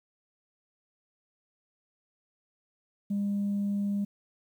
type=tone; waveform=sine; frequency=201.9 Hz; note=G#3; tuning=49 cents flat; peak=-25 dBFS; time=3.1-4.05 s; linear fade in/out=10 ms; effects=tanh soft clip ceiling -24 dBFS + 10-bit